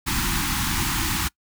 pink band-stop noise, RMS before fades -24 dBFS, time 0.06-1.29 s, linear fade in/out 20 ms, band 350 to 800 Hz, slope 96 dB/octave, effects noise-tail reverb RT60 0.1 s tail -24 dB re dry

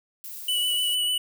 violet noise, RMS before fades -38 dBFS, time 0.24-0.95 s, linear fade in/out 0 ms
square tone with vibrato, 2960 Hz, F#7, in tune, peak -23 dBFS, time 0.48-1.18 s, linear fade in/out 5 ms, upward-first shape sine, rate 6.7 Hz, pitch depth 19 cents each way
effects none

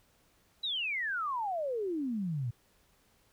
sine exponential sweep, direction down, 3987 to 112.5 Hz, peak -31 dBFS, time 0.63-2.51 s, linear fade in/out 10 ms, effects pink hiss -68 dBFS RMS until 3.32 s

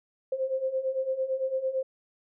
sine beating tone pair, 520 / 528.9 Hz, C5 / C5, -11 / +19 cents, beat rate 8.9 Hz, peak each -32 / -28 dBFS, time 0.32-1.83 s, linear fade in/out 5 ms, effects none

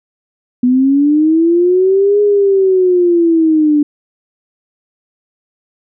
sine linear two-way sweep, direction up then down, 244.7 to 415.3 to 291.5 Hz, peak -7 dBFS, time 0.63-3.83 s, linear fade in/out 5 ms, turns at 2.21 s, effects none

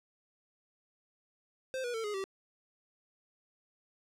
square tone with pitch steps, 522 / 484.2 / 449.2 / 416.7 / 386.6 Hz, C5 / B4 / A4 / G#4 / G4, -4 / -34 / +36 / +6 / -24 cents, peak -35 dBFS, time 1.74-2.24 s, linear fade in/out 0 ms, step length 100 ms, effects low-pass 9000 Hz 12 dB/octave

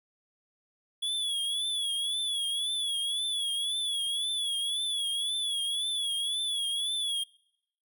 square tone with vibrato, 3382 Hz, G#7, 31 cents sharp, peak -29 dBFS, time 1.02-7.24 s, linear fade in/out 10 ms, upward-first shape triangle, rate 1.9 Hz, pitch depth 91 cents each way, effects noise-tail reverb RT60 0.8 s tail -26 dB re dry

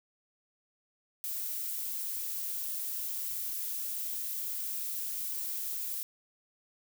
violet noise, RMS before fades -36 dBFS, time 1.24-6.03 s, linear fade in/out 0 ms, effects none

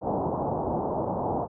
white low-pass noise, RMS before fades -28 dBFS, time 0.01-1.48 s, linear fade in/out 50 ms, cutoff 920 Hz, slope 48 dB/octave, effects high-pass 80 Hz 12 dB/octave

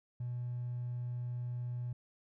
triangle tone with hard clipping, 122.1 Hz, B2, 19 cents flat, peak -36 dBFS, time 0.2-1.93 s, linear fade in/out 5 ms, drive 3 dB, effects none

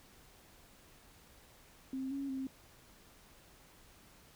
sine tone with pitch steps, 264.1 / 276.3 / 265.4 Hz, C4 / C#4 / C4, +16 / -6 / +25 cents, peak -36 dBFS, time 1.93-2.47 s, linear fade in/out 2 ms, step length 180 ms, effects pink hiss -61 dBFS RMS until 4.35 s

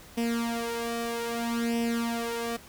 sawtooth tone with flanger, 233.1 Hz, A#3, in tune, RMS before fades -30 dBFS, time 0.17-2.57 s, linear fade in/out 10 ms, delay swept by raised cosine 0.36 to 2.66 ms, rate 0.62 Hz, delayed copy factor +0.75, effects pink hiss -50 dBFS RMS until 2.68 s

